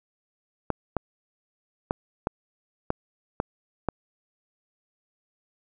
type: clicks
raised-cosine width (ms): 1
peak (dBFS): -10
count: 7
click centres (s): 0.703 / 0.967 / 1.909 / 2.271 / 2.904 / 3.401 / 3.887
effects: none